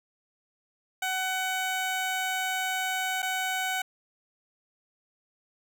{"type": "tone with dropouts", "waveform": "15% pulse", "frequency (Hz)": 750, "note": "F#5", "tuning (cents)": 23, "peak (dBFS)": -21, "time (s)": [1.02, 3.82], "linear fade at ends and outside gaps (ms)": 5, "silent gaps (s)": [3.221, 3.227], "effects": []}